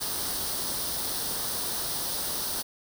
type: noise with comb filter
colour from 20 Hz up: white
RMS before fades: -31 dBFS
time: 0-2.63 s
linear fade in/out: 20 ms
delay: 0.21 ms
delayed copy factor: +0.65
effects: none